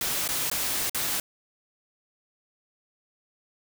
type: noise with dropouts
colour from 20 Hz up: white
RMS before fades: -28 dBFS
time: 0.01-1.2 s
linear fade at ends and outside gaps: 2 ms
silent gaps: 0.278-0.288 / 0.5-0.514 / 0.896-0.946 s
effects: none